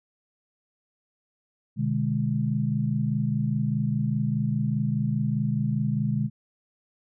sine chord, G# diminished, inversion first, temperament just, 124.59 / 149.51 / 207.7 Hz, B2 / D3 / G#3, +16 / +31 / 0 cents, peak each -27 dBFS, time 1.76-6.3 s, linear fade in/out 50 ms, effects none

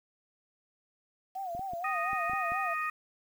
sine tone with vibrato, 729 Hz, F#5, 26 cents flat, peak -34 dBFS, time 1.35-2.74 s, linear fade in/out 10 ms, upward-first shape sine, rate 4.2 Hz, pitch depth 130 cents each way
clicks, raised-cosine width 3 ms, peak -33 dBFS, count 7, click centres 1.55 / 1.594 / 1.735 / 2.132 / 2.297 / 2.334 / 2.52 s
harmonic tone, 621 Hz, D#5, 3 cents flat, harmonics 2 / 3 / 4, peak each -32 / -36 / -38 dBFS, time 1.84-2.9 s, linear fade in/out 5 ms
effects 9-bit

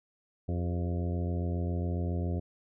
harmonic tone with a mistuned harmonic, 87.31 Hz, F2, in tune, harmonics 1 / 2 / 3 / 4 / 5 / 6 / 7 / 8, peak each -30 / -36 / -40 / -42 / -44 / -46 / -47 / -48 dBFS, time 0.48-2.4 s, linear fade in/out 10 ms, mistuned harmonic 5, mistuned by -57 cents, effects none

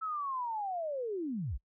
sine linear sweep, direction down, 1318.5 to 38.89 Hz, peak -33 dBFS, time 0.01-1.58 s, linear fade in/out 20 ms, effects noise-tail reverb RT60 0.1 s tail -26 dB re dry

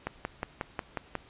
click train, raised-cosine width 0.5 ms, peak -16 dBFS, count 7, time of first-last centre 0.07-1.153 s, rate 5.54 Hz, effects pink hiss -56 dBFS RMS until 1.29 s + resampled to 8000 Hz

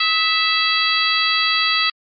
harmonic tone with a mistuned harmonic, 659.3 Hz, E5, in tune, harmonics 2 / 3 / 4 / 5 / 6 / 7, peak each -22 / -22 / -22 / -22 / -22 / -22 dBFS, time 0-1.9 s, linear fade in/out 5 ms, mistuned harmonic 2, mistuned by -51 cents, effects MP3 48 kbps

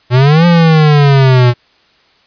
square exponential two-way sweep, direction up then down, 120 to 174.61 to 120 Hz, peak -5 dBFS, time 0.1-1.54 s, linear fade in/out 50 ms, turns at 0.46 s, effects white hiss -50 dBFS RMS until 2.26 s + resampled to 11025 Hz

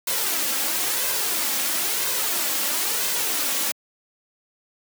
white noise with flanger, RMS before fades -24 dBFS, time 0.07-3.72 s, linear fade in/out 5 ms, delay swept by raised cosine 1.9 to 3.7 ms, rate 1 Hz, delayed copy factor +0.5, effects high-pass 200 Hz 12 dB/octave

